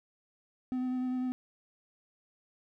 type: tone with vibrato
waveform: triangle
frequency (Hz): 253.8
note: B3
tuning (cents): +47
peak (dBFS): -28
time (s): 0.72-1.32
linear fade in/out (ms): 0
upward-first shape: sine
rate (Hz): 10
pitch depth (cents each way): 14
effects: none